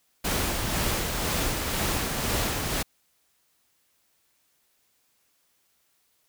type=noise with tremolo; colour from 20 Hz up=pink; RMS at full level=-26 dBFS; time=0.24-2.83 s; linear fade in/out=10 ms; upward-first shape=sine; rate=2 Hz; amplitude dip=35%; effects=white hiss -69 dBFS RMS until 6.28 s